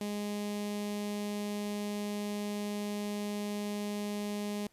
sawtooth tone with notch filter, 206.5 Hz, G#3, 10 cents flat, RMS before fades -36 dBFS, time 0.01-4.67 s, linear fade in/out 2 ms, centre 1400 Hz, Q 1.3, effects pink hiss -68 dBFS RMS until 4.72 s + resampled to 32000 Hz

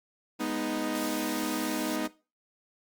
sawtooth chord, G# minor, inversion none, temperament equal, 207.7 / 246.9 / 311.1 Hz, G#3 / B3 / D#4, 0 / 0 / 0 cents, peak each -33 / -30 / -28 dBFS, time 0.39-2.08 s, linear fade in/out 20 ms
pink high-pass noise, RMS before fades -41 dBFS, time 0.95-1.96 s, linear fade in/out 0 ms, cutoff 3500 Hz, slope 12 dB/octave
effects noise-tail reverb RT60 0.3 s tail -18 dB re dry + Opus 48 kbps

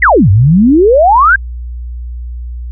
sine exponential two-way sweep, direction down then up, 2157 to 90.8 to 1638 Hz, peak -3 dBFS, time 0.02-1.36 s, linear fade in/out 5 ms, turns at 0.3 s, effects added 60 Hz sine -19 dBFS peak until 2.71 s

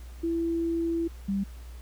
sine tone pair in turn, 333.3 / 197.11 Hz, E4 / G3, +19 / +10 cents, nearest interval major sixth, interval 909 cents, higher first, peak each -25 dBFS, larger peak neither, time 0.23-1.08 / 1.28-1.44 s, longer first, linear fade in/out 10 ms, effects added 60 Hz sine -40 dBFS peak until 1.81 s + pink hiss -55 dBFS RMS until 1.81 s

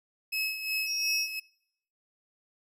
30% pulse tone with tremolo, 2577 Hz, E7, 40 cents flat, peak -25 dBFS, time 0.32-1.4 s, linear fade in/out 10 ms, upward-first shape sine, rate 2.8 Hz, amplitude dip 65%
sine tone, 5588 Hz, F8, in tune, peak -29 dBFS, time 0.86-1.28 s, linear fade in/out 50 ms
effects noise-tail reverb RT60 0.8 s tail -25 dB re dry

